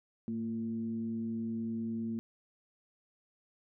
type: tone with frequency modulation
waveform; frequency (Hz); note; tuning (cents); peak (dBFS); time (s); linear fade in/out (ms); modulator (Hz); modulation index
sine; 226.3; A3; +49; -33; 0.28-2.19; 0; 119; 0.44
effects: none